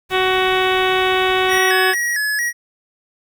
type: noise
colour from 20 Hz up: pink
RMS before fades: -37 dBFS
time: 0.09-1.59 s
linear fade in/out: 20 ms
type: harmonic tone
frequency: 373.7 Hz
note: F#4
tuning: 17 cents sharp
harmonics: 1 / 2 / 3 / 4 / 5 / 6 / 7 / 8 / 9 / 10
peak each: -18 / -21 / -23 / -24 / -25 / -26 / -26 / -27 / -28 / -28 dBFS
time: 0.1-1.95 s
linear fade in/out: 50 ms
type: tone with vibrato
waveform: square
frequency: 1800 Hz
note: A6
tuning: 39 cents sharp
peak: -18 dBFS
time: 1.48-2.53 s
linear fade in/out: 50 ms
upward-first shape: square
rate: 2.2 Hz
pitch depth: 99 cents each way
effects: none